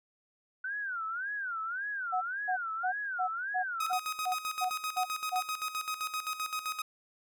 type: tone with vibrato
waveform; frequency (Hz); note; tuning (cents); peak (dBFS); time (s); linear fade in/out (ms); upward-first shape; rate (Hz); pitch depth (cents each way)
sine; 1480; F#6; 0; -33; 0.64-3.92; 5; sine; 1.8; 220
type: tone bursts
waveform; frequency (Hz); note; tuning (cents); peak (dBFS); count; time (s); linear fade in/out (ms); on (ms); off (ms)
sine; 738; F#5; -5; -28; 10; 2.12-5.41; 20; 95; 260
type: tone with tremolo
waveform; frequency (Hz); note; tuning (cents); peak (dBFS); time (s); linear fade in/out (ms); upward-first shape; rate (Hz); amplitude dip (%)
sawtooth; 1259; D#6; +20; -28; 3.8-6.82; 5; square; 7.7; 70
effects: none